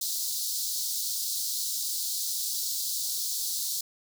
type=high-pass noise; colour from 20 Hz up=pink; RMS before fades=-31 dBFS; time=0.01-3.81 s; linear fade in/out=5 ms; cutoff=4000 Hz; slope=48 dB/octave; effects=none